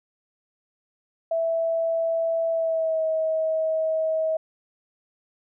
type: tone with pitch glide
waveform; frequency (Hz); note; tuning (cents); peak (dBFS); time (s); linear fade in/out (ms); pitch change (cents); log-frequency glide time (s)
sine; 659 to 637.7; E5 to D#5; -1 to +42; -21; 1.31-4.37; 5; -57; 2.51-3.04
effects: none